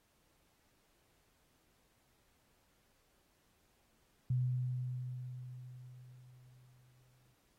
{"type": "tone with exponential decay", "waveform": "sine", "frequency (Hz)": 125.8, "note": "B2", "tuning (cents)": 32, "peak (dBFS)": -29, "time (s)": [4.3, 7.34], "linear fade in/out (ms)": 5, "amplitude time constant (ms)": 660, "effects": ["pink hiss -74 dBFS RMS until 7.58 s", "AAC 48 kbps"]}